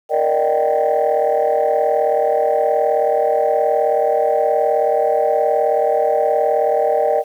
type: chord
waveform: sine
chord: Eb major seventh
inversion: second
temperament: just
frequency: 466.7 / 583.4 / 622.3 / 777.8 Hz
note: Bb4 / D5 / Eb5 / G5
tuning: +2 / -12 / 0 / -14 cents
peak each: -18 dBFS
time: 0.09-7.24 s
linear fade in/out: 50 ms
effects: tanh soft clip ceiling -7 dBFS + 8-bit